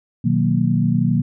sine chord, B major seventh, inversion none, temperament equal, 123.47 / 155.56 / 185 / 233.1 Hz, B2 / D#3 / F#3 / A#3, 0 / 0 / 0 / 0 cents, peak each -20 dBFS, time 0.24-1.22 s, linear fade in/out 10 ms, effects none

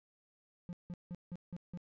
triangle tone bursts, 175.8 Hz, F3, 12 cents sharp, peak -38 dBFS, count 6, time 0.69-1.774 s, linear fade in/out 0 ms, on 39 ms, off 170 ms, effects resampled to 16000 Hz

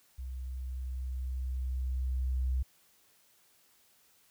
sine tone with level ramp, 64 Hz, C2, 38 cents flat, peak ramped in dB -37 to -27 dBFS, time 0.18-2.63 s, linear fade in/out 10 ms, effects white hiss -66 dBFS RMS until 4.3 s

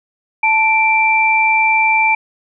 sine tone pair together, 880 / 2349 Hz, A5 / D7, 0 / 0 cents, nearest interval octave + perfect fourth, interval 1700 cents, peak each -14 / -12 dBFS, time 0.43-2.15 s, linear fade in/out 5 ms, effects none

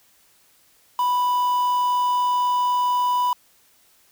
triangle tone with quantisation, 987.8 Hz, B5, in tune, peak -16 dBFS, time 0.99-3.33 s, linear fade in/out 2 ms, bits 6, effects white hiss -58 dBFS RMS until 4.11 s

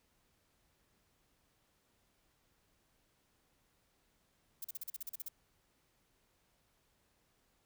violet noise bursts, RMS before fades -42 dBFS, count 11, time 4.62-5.285 s, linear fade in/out 5 ms, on 25 ms, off 39 ms, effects pink hiss -75 dBFS RMS until 7.65 s

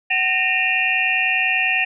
sine tone cluster, 755 / 1838 / 2424 / 2630 / 2760 Hz, F#5 / A#6 / D#7 / E7 / F7, +35 / -25 / -46 / -5 / -21 cents, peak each -27 / -22 / -21 / -26 / -21 dBFS, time 0.1-1.85 s, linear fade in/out 10 ms, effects none

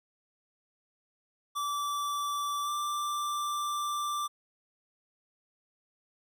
square tone with pitch glide, 1161 to 1177.9 Hz, D6 to D6, -20 to +5 cents, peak -31 dBFS, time 1.55-4.28 s, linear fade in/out 20 ms, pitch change +25 cents, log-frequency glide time 2.64-2.69 s, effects none

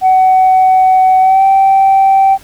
sine tone with pitch glide, 751 to 776.1 Hz, F#5 to G5, +26 to -18 cents, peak -3 dBFS, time 0.01-2.38 s, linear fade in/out 50 ms, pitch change +56 cents, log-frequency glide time 1.2-1.44 s, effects tanh soft clip ceiling -2 dBFS + pink hiss -40 dBFS RMS until 2.43 s

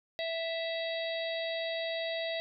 harmonic tone with a mistuned harmonic, 659.3 Hz, E5, in tune, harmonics 1 / 3 / 4 / 5 / 6 / 7, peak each -34 / -40 / -45 / -46 / -40 / -47 dBFS, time 0.19-2.4 s, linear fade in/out 0 ms, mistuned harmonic 6, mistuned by -59 cents, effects none

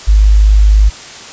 sine tone, 51.8 Hz, G#1, 4 cents flat, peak -3 dBFS, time 0.07-0.9 s, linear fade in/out 20 ms, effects white hiss -30 dBFS RMS until 1.32 s + resampled to 16000 Hz

